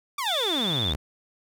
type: exponential sweep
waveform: sawtooth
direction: down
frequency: 1200 to 65.41 Hz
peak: -23 dBFS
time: 0.18-0.96 s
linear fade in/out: 5 ms
type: tone with vibrato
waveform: sine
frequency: 3520 Hz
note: A7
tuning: in tune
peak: -25 dBFS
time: 0.26-0.93 s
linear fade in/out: 5 ms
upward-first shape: square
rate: 17 Hz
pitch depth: 36 cents each way
effects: none